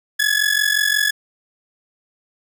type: ring-modulated tone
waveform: sawtooth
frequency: 1700 Hz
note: G#6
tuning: 40 cents sharp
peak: -9 dBFS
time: 0.19-1.11 s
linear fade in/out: 10 ms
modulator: 22.8 Hz
effects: none